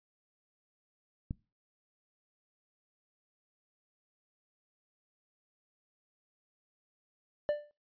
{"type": "click", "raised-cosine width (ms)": 5, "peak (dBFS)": -23, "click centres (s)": 1.309}
{"type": "tone with exponential decay", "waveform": "triangle", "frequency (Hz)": 591, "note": "D5", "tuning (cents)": 11, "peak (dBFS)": -22, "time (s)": [7.49, 7.71], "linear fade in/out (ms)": 0, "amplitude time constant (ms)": 46}
{"effects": ["noise-tail reverb RT60 0.3 s tail -23 dB re dry", "resampled to 11025 Hz"]}